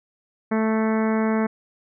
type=harmonic tone; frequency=220 Hz; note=A3; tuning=in tune; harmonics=1 / 2 / 3 / 4 / 5 / 6 / 7 / 8 / 9 / 10; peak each=-20 / -26 / -30 / -32 / -34 / -36 / -37 / -38 / -39 / -40 dBFS; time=0.51-1.47 s; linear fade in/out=10 ms; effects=none